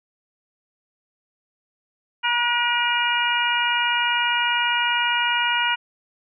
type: harmonic tone with a mistuned harmonic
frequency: 477.5 Hz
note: A#4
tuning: 42 cents sharp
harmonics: 2 / 3 / 4 / 5 / 6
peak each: -24 / -24 / -29 / -26 / -24 dBFS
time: 2.23-5.76 s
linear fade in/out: 20 ms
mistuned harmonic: 3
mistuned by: +21 cents
effects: none